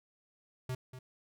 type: tone with echo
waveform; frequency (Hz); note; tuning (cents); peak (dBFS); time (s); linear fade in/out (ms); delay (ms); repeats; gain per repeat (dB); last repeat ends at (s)
square; 128; C3; -38; -35; 0.69-0.75; 5; 240; 1; -11; 0.99
effects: none